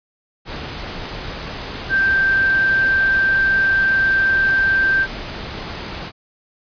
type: tone in noise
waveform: sine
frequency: 1568 Hz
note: G6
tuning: in tune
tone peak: -13 dBFS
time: 1.89-5.07 s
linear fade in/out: 50 ms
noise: pink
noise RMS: -29 dBFS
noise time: 0.45-6.12 s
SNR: +13 dB
effects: resampled to 11025 Hz